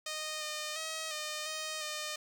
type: tone with pitch steps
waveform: 5% pulse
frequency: 618 / 610 / 636 / 610 / 623 / 609 Hz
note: D#5 / D#5 / D#5 / D#5 / D#5 / D#5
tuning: -12 / -34 / +38 / -34 / +2 / -37 cents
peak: -25 dBFS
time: 0.06-2.16 s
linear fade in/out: 5 ms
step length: 350 ms
effects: none